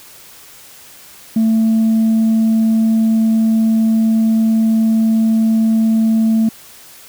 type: tone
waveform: sine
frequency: 222.6 Hz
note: A3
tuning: 20 cents sharp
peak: -8 dBFS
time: 1.36-6.49 s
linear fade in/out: 5 ms
effects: tanh soft clip ceiling -8 dBFS + white hiss -40 dBFS RMS until 7.08 s